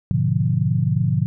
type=chord; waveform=sine; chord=G# diminished seventh; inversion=none; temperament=equal; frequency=103.83 / 123.47 / 146.83 / 174.61 Hz; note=G#2 / B2 / D3 / F3; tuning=0 / 0 / 0 / 0 cents; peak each=-23 / -21 / -21 / -23 dBFS; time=0.11-1.26 s; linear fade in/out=0 ms; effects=none